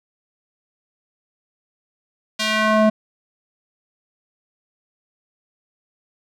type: tone with band-pass filter sweep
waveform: square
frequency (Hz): 216.5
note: A3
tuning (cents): -28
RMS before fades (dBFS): -17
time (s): 2.39-2.9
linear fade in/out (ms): 10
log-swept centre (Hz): 4200 to 490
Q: 1.1
effects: none